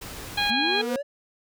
pink noise, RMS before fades -38 dBFS, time 0.01-0.51 s, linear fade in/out 10 ms
sawtooth tone with exponential growth, 240.6 Hz, B3, 45 cents flat, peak -21 dBFS, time 0.17-0.96 s, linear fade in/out 2 ms, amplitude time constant 170 ms
harmonic tone, 820 Hz, G#5, 22 cents flat, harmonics 1 / 2 / 3 / 4 / 5, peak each -28 / -28 / -28 / -28 / -28 dBFS, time 0.37-0.82 s, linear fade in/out 10 ms
triangle linear sweep, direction up, 207.7 to 587.3 Hz, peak -25 dBFS, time 0.49-1.03 s, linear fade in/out 20 ms
effects none

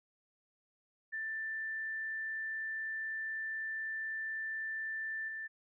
sine tone with level steps, 1772 Hz, A6, 12 cents sharp, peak -36 / -39 dBFS, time 1.12-5.48 s, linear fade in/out 20 ms, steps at 5.28 s, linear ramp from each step 5 ms, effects none

